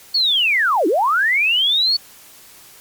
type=linear two-way sweep; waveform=sine; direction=down then up; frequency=4501 to 293.7 to 4501 Hz; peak=-13 dBFS; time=0.14-1.97 s; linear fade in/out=10 ms; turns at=0.87 s; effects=white hiss -44 dBFS RMS until 2.8 s + MP3 96 kbps